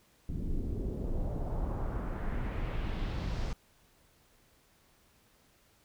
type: noise with low-pass filter sweep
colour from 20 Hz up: brown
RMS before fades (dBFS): -34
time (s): 0.29-3.53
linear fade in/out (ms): 2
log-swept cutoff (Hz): 230 to 5900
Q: 1.5
effects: pink hiss -66 dBFS RMS until 5.84 s